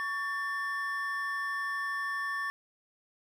triangle tone pair together, 1121.9 / 1782 Hz, C#6 / A6, +20 / +22 cents, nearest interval minor sixth, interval 802 cents, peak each -34 / -31 dBFS, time 0-2.5 s, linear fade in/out 0 ms, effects none

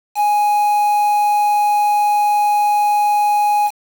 triangle tone with quantisation, 830.6 Hz, G#5, in tune, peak -10 dBFS, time 0.15-3.71 s, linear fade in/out 50 ms, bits 5, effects none

